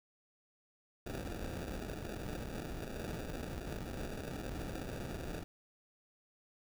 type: noise with sample-and-hold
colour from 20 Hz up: pink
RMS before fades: -42 dBFS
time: 1.06-5.44 s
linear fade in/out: 5 ms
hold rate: 1050 Hz
effects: none